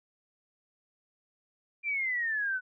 sine exponential sweep, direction down, 2393 to 1480 Hz, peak -28 dBFS, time 1.83-2.61 s, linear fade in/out 50 ms, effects none

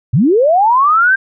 sine linear sweep, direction up, 98 to 1597 Hz, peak -7 dBFS, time 0.13-1.16 s, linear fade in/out 10 ms, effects none

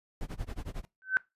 brown noise with tremolo, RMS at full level -34 dBFS, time 0.21-0.85 s, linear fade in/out 0 ms, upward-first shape sine, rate 11 Hz, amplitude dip 100%
sine tone with exponential growth, 1530 Hz, G6, 42 cents flat, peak -18 dBFS, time 1.02-1.17 s, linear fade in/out 0 ms, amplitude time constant 31 ms
effects noise-tail reverb RT60 0.2 s tail -21 dB re dry + resampled to 32000 Hz

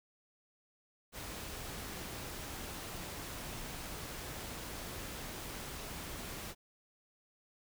pink noise, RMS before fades -44 dBFS, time 1.12-6.55 s, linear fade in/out 50 ms, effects none

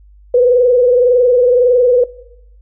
sine tone with frequency modulation, 493.9 Hz, B4, in tune, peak -6 dBFS, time 0.34-2.04 s, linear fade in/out 5 ms, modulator 21.8 Hz, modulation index 0.78, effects noise-tail reverb RT60 0.9 s tail -20 dB re dry + added 50 Hz sine -40 dBFS peak until 2.61 s

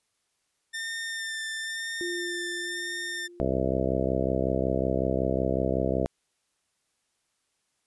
sawtooth tone with vibrato, 1800 Hz, A6, 39 cents sharp, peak -28 dBFS, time 0.73-3.28 s, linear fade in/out 20 ms, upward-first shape sine, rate 1 Hz, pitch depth 19 cents each way
sine tone with exponential decay, 349.5 Hz, F4, 1 cent sharp, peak -30 dBFS, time 2.01-5.28 s, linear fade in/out 0 ms, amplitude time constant 710 ms
harmonic tone, 65.41 Hz, C2, in tune, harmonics 1 / 2 / 3 / 4 / 5 / 6 / 7 / 8 / 9 / 10, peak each -33 / -33 / -33 / -33 / -33 / -33 / -33 / -33 / -33 / -33 dBFS, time 3.4-6.06 s, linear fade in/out 0 ms
effects white hiss -75 dBFS RMS until 7.86 s + resampled to 24000 Hz

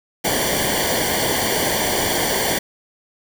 pink noise with comb filter, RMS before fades -20 dBFS, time 0.24-2.59 s, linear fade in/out 10 ms, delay 0.77 ms, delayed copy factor -0.85, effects none

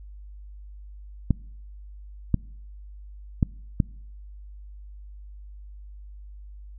clicks, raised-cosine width 5 ms, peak -7 dBFS, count 4, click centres 1.307 / 2.343 / 3.428 / 3.802 s, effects noise-tail reverb RT60 0.7 s tail -25 dB re dry + added 50 Hz sine -40 dBFS peak until 6.78 s

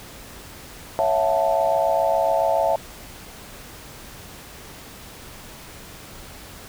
sine chord, F# minor seventh, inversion second, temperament equal with one note detuned, 554.4 / 659.3 / 726.4 / 880 Hz, C#5 / E5 / F#5 / A5, 0 / 0 / -32 / 0 cents, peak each -24 / -20 / -25 / -24 dBFS, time 0.99-2.76 s, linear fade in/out 0 ms, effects pink hiss -41 dBFS RMS until 6.68 s

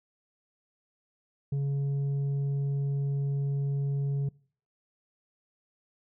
sine tone with tanh clipping, 139.9 Hz, C#3, 16 cents sharp, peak -27 dBFS, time 1.52-4.29 s, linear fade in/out 5 ms, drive 4 dB, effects noise-tail reverb RT60 0.5 s tail -24 dB re dry

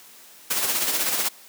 white noise with tremolo, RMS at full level -22 dBFS, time 0.5-1.29 s, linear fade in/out 10 ms, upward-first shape sine, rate 16 Hz, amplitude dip 45%, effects white hiss -48 dBFS RMS until 1.48 s + high-pass 200 Hz 12 dB/octave

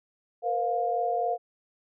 sine tone cluster, 466.3 / 510 / 704 Hz, A#4 / C5 / F5, +1 / -44 / +14 cents, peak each -31 / -33 / -26 dBFS, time 0.42-1.38 s, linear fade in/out 50 ms, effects none

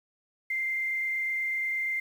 sine tone with frequency modulation, 2093 Hz, C7, in tune, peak -27 dBFS, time 0.5-2 s, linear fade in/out 5 ms, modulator 28.4 Hz, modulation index 0.69, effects 9-bit

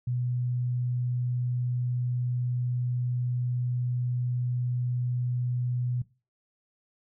sine tone, 123.47 Hz, B2, in tune, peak -26 dBFS, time 0.07-6.02 s, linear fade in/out 5 ms, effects noise-tail reverb RT60 0.3 s tail -18 dB re dry

